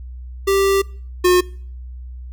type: tone pair in turn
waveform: square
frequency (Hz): 392 / 360.3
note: G4 / F#4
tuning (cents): 0 / -46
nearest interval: minor second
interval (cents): 146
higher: first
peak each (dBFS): -14 / -11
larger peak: second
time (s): 0.47-0.82 / 1.24-1.41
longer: first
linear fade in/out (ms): 10
effects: noise-tail reverb RT60 0.5 s tail -24 dB re dry + added 62 Hz sine -30 dBFS peak until 2.32 s